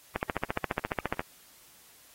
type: click train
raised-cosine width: 0.5 ms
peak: -13 dBFS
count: 16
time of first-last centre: 0.16-1.194 s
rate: 14.5 Hz
effects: white hiss -57 dBFS RMS until 2.14 s + AAC 48 kbps